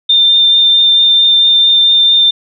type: tone with vibrato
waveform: sine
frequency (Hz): 3600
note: A7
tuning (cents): +39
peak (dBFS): -5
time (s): 0.09-2.31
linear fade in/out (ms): 10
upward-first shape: triangle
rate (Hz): 4.5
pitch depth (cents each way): 12
effects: none